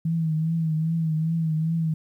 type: tone with vibrato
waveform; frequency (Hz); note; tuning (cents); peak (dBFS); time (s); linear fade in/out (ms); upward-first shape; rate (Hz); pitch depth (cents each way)
sine; 160.8; E3; -43; -21; 0.05-1.94; 5; triangle; 2.5; 63
effects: 10-bit